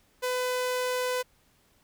sawtooth tone, 502 Hz, B4, 28 cents sharp, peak -23 dBFS, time 0.22-1.23 s, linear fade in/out 20 ms, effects pink hiss -65 dBFS RMS until 1.83 s

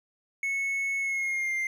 triangle tone with pitch glide, 2200 to 2098 Hz, C#7 to C7, -14 to +4 cents, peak -25 dBFS, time 0.43-1.67 s, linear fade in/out 2 ms, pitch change -82 cents, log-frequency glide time 0.99-1.56 s, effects none

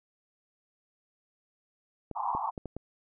clicks, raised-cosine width 2 ms, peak -24 dBFS, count 5, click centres 2.113 / 2.35 / 2.578 / 2.657 / 2.766 s
white band-pass noise, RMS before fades -32 dBFS, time 2.15-2.51 s, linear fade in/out 20 ms, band 750 to 1100 Hz, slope 96 dB/octave
effects none

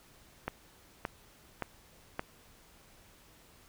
click train, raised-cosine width 0.5 ms, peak -18 dBFS, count 4, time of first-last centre 0.48-2.194 s, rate 1.75 Hz, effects pink hiss -60 dBFS RMS until 3.68 s

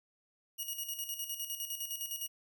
5% pulse tone with tremolo, 2886 Hz, F#7, 44 cents flat, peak -27 dBFS, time 0.58-2.28 s, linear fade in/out 20 ms, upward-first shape square, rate 9.8 Hz, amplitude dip 60%, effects none

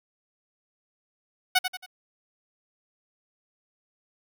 10% pulse tone with echo, 740 Hz, F#5, in tune, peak -9 dBFS, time 1.55-1.59 s, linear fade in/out 10 ms, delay 91 ms, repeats 3, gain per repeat -8 dB, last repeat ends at 1.863 s, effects none

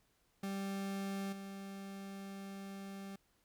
40% pulse tone with level steps, 196 Hz, G3, in tune, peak -37 / -44 dBFS, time 0.43-3.16 s, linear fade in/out 5 ms, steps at 1.32 s, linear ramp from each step 10 ms, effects pink hiss -75 dBFS RMS until 3.44 s

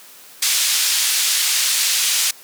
pink band-pass noise, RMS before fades -18 dBFS, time 0.42-2.31 s, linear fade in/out 5 ms, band 3400 to 11000 Hz, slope 12 dB/octave, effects white hiss -43 dBFS RMS until 2.43 s + high-pass 200 Hz 12 dB/octave

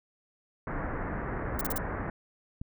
pink low-pass noise, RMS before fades -34 dBFS, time 0.67-2.1 s, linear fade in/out 2 ms, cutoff 1900 Hz, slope 48 dB/octave
violet noise bursts, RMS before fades -32 dBFS, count 4, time 1.59-1.779 s, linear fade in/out 2 ms, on 21 ms, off 35 ms
click, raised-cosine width 5 ms, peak -25 dBFS, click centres 2.615 s
effects none

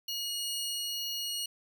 sawtooth tone pair together, 2889 / 4334 Hz, F#7 / C#8, -42 / -40 cents, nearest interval perfect fifth, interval 702 cents, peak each -32 / -34 dBFS, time 0.08-1.46 s, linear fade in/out 5 ms, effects none

